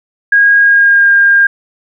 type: tone with pitch glide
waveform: sine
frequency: 1636 to 1608.8 Hz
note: G#6 to G6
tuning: -26 to +44 cents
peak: -4 dBFS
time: 0.32-1.47 s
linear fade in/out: 5 ms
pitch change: -30 cents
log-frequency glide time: 0.58-1.11 s
effects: none